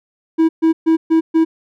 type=tone bursts; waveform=triangle; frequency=323.9 Hz; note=E4; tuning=30 cents flat; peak=-7 dBFS; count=5; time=0.38-1.45 s; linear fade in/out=20 ms; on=110 ms; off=130 ms; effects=none